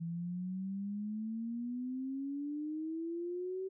sine exponential sweep, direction up, 164.81 to 384.1 Hz, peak -36 dBFS, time 0-3.69 s, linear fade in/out 20 ms, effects none

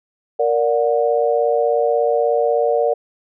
sine chord, Bb augmented, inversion none, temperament just, 466.2 / 582.7 / 728.4 Hz, Bb4 / D5 / F#5, 0 / -14 / -27 cents, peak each -17 / -18 / -21 dBFS, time 0.39-2.94 s, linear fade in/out 10 ms, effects none

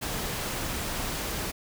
pink noise, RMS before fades -32 dBFS, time 0.01-1.52 s, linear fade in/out 20 ms, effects none

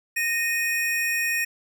square tone pair together, 1851.7 / 2489 Hz, A#6 / D#7, -12 / 0 cents, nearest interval perfect fourth, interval 512 cents, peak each -26 dBFS, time 0.16-1.45 s, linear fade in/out 10 ms, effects none

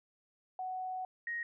sine tone pair in turn, 744 / 1874.8 Hz, F#5 / A#6, +9 / +9 cents, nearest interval octave + major third, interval 1600 cents, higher second, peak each -36 / -35 dBFS, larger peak second, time 0.59-1.05 / 1.27-1.43 s, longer first, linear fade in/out 2 ms, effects none

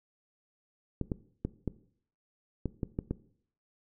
clicks, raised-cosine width 3 ms, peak -18 dBFS, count 8, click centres 1.013 / 1.118 / 1.45 / 1.677 / 2.657 / 2.832 / 2.989 / 3.11 s, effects noise-tail reverb RT60 0.6 s tail -18 dB re dry

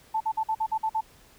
sine tone bursts, 880 Hz, A5, in tune, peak -23 dBFS, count 8, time 0.14-1.01 s, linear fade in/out 10 ms, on 65 ms, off 50 ms, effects pink hiss -56 dBFS RMS until 1.38 s

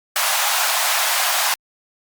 pink high-pass noise, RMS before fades -19 dBFS, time 0.16-1.54 s, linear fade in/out 0 ms, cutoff 660 Hz, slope 48 dB/octave, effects Opus 48 kbps

